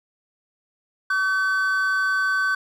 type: tone pair together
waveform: triangle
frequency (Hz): 1142 / 1526.9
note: D6 / G6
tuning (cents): -49 / -46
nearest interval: perfect fourth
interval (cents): 503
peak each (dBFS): -25 / -18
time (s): 1.1-2.55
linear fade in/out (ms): 5
effects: none